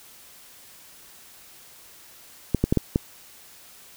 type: clicks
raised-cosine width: 3 ms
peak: -6 dBFS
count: 5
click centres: 2.547 / 2.64 / 2.725 / 2.773 / 2.959 s
effects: white hiss -49 dBFS RMS until 3.96 s